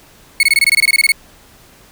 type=tone bursts; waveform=35% pulse; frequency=2200 Hz; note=C#7; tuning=14 cents flat; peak=-6 dBFS; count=14; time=0.4-1.12 s; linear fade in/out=2 ms; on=31 ms; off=22 ms; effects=pink hiss -45 dBFS RMS until 1.91 s